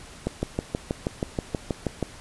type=click train; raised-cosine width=2 ms; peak=-11 dBFS; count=12; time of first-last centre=0.27-2.027 s; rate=6.26 Hz; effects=pink hiss -45 dBFS RMS until 2.2 s + resampled to 24000 Hz